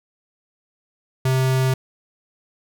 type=tone; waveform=square; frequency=130.81 Hz; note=C3; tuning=in tune; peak=-17 dBFS; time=1.25-1.74 s; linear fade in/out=5 ms; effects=none